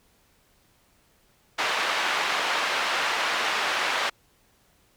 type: band-pass noise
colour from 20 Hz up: pink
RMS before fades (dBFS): -26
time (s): 1.58-4.1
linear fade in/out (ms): 10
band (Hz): 880 to 3300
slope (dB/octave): 12
effects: pink hiss -63 dBFS RMS until 4.96 s